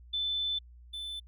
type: tone pair in turn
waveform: sine / triangle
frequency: 3520 / 3520 Hz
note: A7 / A7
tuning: 0 / 0 cents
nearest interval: unison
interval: 0 cents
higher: neither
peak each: -29 / -35 dBFS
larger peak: first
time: 0.13-0.59 / 0.93-1.2 s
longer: first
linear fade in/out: 10 ms
effects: added 60 Hz sine -50 dBFS peak until 1.27 s